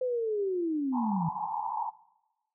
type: linear sweep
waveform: sine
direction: down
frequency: 516 to 155.1 Hz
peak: -27 dBFS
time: 0.01-1.29 s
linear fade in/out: 5 ms
type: band-pass noise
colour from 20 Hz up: white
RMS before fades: -34 dBFS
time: 0.92-1.91 s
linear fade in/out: 20 ms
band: 820 to 970 Hz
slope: 96 dB/octave
effects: noise-tail reverb RT60 1.0 s tail -20 dB re dry